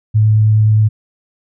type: tone with vibrato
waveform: sine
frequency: 107.9 Hz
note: A2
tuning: 33 cents flat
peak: -7 dBFS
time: 0.14-0.89 s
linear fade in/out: 20 ms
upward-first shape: triangle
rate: 9.5 Hz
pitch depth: 9 cents each way
effects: none